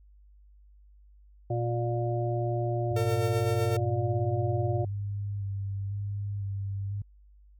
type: harmonic tone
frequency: 118.5 Hz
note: A#2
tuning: 29 cents sharp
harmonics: 1 / 3 / 5 / 6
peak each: -28 / -33 / -35 / -36 dBFS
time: 1.5-4.85 s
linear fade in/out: 5 ms
type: tone with vibrato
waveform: sine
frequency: 100 Hz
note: G2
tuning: 35 cents sharp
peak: -30 dBFS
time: 2.91-7.02 s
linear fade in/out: 5 ms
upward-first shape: square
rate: 1 Hz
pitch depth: 21 cents each way
type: tone with tremolo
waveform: 45% pulse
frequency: 453.2 Hz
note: A#4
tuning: 49 cents flat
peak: -29 dBFS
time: 2.96-3.77 s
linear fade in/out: 5 ms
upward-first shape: sine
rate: 7.9 Hz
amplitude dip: 40%
effects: added 50 Hz sine -53 dBFS peak until 7.59 s